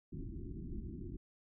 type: low-pass noise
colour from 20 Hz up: pink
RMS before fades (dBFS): -44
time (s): 0.12-1.17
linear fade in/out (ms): 10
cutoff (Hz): 370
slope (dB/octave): 96
effects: none